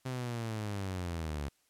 sawtooth linear sweep, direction down, 130.81 to 69.3 Hz, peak -31 dBFS, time 0.05-1.49 s, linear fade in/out 10 ms, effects white hiss -72 dBFS RMS until 1.69 s + low-pass 12000 Hz 12 dB/octave

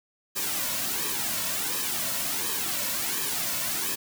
white noise with flanger, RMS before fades -29 dBFS, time 0.35-3.96 s, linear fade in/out 20 ms, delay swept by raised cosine 1.4 to 2.5 ms, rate 1.4 Hz, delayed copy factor -0.65, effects none

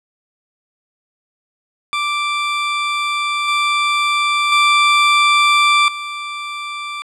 20% pulse tone with level steps, 1174 Hz, D6, 1 cent flat, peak -12 / -9 / -5 / -19 dBFS, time 1.93-7.02 s, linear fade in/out 0 ms, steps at 3.48 / 4.52 / 5.88 s, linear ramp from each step 2 ms, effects low-pass 6000 Hz 12 dB/octave

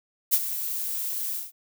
violet noise with ADSR envelope, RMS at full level -18 dBFS, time 0.31-1.52 s, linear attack 27 ms, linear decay 50 ms, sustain -12 dB, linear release 180 ms, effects none

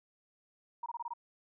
sine tone bursts, 944 Hz, A#5, 22 cents sharp, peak -36 dBFS, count 6, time 0.83-1.136 s, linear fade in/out 5 ms, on 31 ms, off 24 ms, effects none

